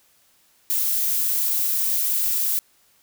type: noise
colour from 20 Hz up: violet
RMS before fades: -22 dBFS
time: 0.7-2.59 s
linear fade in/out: 0 ms
effects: white hiss -60 dBFS RMS until 3.02 s